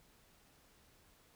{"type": "silence", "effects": ["pink hiss -67 dBFS RMS until 1.35 s"]}